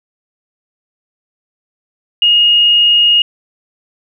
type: tone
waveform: sine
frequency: 2862 Hz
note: F7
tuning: 42 cents sharp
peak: -6 dBFS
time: 2.22-3.22 s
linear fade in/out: 2 ms
effects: none